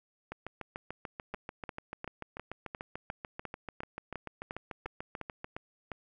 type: two click trains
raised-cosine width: 0.5 ms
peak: -23 / -24 dBFS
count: 14 / 36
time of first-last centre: 1.34-5.917 / 0.32-5.444 s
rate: 2.84 / 6.83 Hz
effects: none